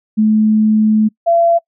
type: tone pair in turn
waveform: sine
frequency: 215.8 / 678.2 Hz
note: A3 / E5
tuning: -33 / +49 cents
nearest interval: octave + minor sixth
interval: 1982 cents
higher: second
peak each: -8 dBFS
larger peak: neither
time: 0.17-1.09 / 1.26-1.59 s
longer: first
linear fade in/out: 20 ms
effects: noise-tail reverb RT60 0.1 s tail -25 dB re dry